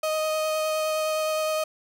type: tone with vibrato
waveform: 35% pulse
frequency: 624 Hz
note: D#5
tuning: 5 cents sharp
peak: -22 dBFS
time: 0.03-1.64 s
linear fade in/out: 5 ms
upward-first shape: triangle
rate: 9.7 Hz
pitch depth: 12 cents each way
effects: none